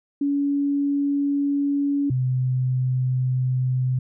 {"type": "tone pair in turn", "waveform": "sine", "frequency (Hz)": [283.3, 128.03], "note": ["C#4", "C3"], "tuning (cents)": [38, -37], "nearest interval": "octave + major second", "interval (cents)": 1375, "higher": "first", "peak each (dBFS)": -19, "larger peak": "neither", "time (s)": [[0.21, 2.1], [2.1, 3.99]], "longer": "neither", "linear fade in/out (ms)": 5, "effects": []}